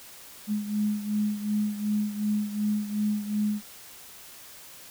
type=beating tone pair; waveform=sine; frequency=209 / 211.7 Hz; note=G#3 / G#3; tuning=+11 / +33 cents; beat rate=2.7 Hz; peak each=-26 / -31 dBFS; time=0.47-3.62 s; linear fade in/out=50 ms; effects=white hiss -47 dBFS RMS until 4.9 s